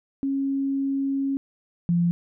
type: tone pair in turn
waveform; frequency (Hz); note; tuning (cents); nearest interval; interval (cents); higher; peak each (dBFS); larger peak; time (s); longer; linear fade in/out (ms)
sine; 273.7 / 172.42; C#4 / F3; -22 / -22; minor sixth; 800; first; -22 / -18; second; 0.23-1.37 / 1.89-2.11; first; 0
effects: none